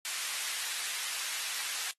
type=high-pass noise; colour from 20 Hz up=pink; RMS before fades=-36 dBFS; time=0.05-1.91 s; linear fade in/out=0 ms; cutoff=1900 Hz; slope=12 dB/octave; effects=noise-tail reverb RT60 0.1 s tail -22 dB re dry + AAC 32 kbps